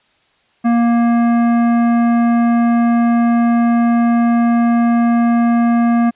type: tone with hard clipping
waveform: sine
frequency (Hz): 235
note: A#3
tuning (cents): +14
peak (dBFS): -12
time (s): 0.64-6.11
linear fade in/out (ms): 20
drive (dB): 13
effects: white hiss -57 dBFS RMS until 6.15 s + resampled to 8000 Hz